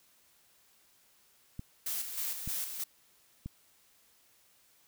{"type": "clicks", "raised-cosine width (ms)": 5, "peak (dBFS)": -27, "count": 3, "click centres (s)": [1.594, 2.476, 3.46]}
{"type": "noise with tremolo", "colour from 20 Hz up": "blue", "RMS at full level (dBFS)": -35, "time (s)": [1.86, 2.84], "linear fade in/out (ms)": 5, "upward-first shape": "square", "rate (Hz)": 3.2, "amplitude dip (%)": 50}
{"effects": ["white hiss -66 dBFS RMS until 4.87 s"]}